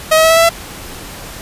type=tone with pitch steps; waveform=sawtooth; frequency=631 / 638.7 / 646.5 / 654.4 / 662.4 / 670.5 Hz; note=D#5 / D#5 / E5 / E5 / E5 / E5; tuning=+24 / +45 / -34 / -13 / +8 / +29 cents; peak=-3 dBFS; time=0.11-0.494 s; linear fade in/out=10 ms; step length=64 ms; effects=pink hiss -30 dBFS RMS until 1.41 s + resampled to 32000 Hz